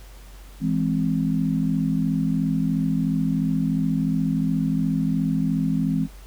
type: chord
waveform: sine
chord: E augmented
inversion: none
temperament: equal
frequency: 164.81 / 207.7 / 261.6 Hz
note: E3 / G#3 / B#3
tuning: 0 / 0 / 0 cents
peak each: -23 / -25 / -24 dBFS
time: 0.6-6.08 s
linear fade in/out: 50 ms
effects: added 47 Hz sine -40 dBFS peak until 6.26 s + pink hiss -50 dBFS RMS until 6.26 s